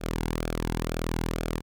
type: tone with flanger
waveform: sawtooth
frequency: 40.8 Hz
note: E1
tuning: 17 cents flat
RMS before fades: -30 dBFS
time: 0-1.62 s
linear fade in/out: 50 ms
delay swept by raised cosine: 1 to 1.66 ms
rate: 2.1 Hz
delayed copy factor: -0.6
effects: none